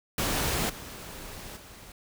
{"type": "noise with level steps", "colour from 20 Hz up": "pink", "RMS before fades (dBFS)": [-28, -42, -48], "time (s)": [0.18, 1.92], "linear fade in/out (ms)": 2, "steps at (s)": [0.69, 1.56], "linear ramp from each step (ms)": 10, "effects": []}